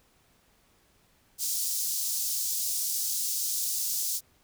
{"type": "high-pass noise", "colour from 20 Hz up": "pink", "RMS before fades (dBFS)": -30, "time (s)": [1.38, 4.21], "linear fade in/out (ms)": 50, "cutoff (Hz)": 5200, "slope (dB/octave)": 24, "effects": ["pink hiss -65 dBFS RMS until 4.43 s"]}